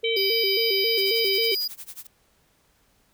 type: tone with vibrato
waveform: sine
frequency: 422.4 Hz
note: G#4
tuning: 29 cents sharp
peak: -24 dBFS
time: 0.03-1.55 s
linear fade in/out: 10 ms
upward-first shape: square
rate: 3.7 Hz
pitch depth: 130 cents each way
type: harmonic tone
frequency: 769 Hz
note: G5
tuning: 33 cents flat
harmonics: 3 / 4 / 5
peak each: -28 / -27 / -33 dBFS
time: 0.04-1.55 s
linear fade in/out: 5 ms
type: tone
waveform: square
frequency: 4895 Hz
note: D#8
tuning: 29 cents flat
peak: -25 dBFS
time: 0.16-1.68 s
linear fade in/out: 10 ms
type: noise with tremolo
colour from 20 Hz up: blue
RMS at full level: -37 dBFS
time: 0.97-2.07 s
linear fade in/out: 5 ms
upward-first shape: sine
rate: 11 Hz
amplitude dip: 95%
effects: pink hiss -64 dBFS RMS until 3.13 s